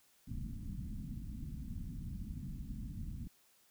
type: low-pass noise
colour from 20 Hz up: pink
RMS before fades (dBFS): -43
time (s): 0.27-3.28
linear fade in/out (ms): 10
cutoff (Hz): 260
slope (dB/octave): 48
effects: white hiss -69 dBFS RMS until 3.7 s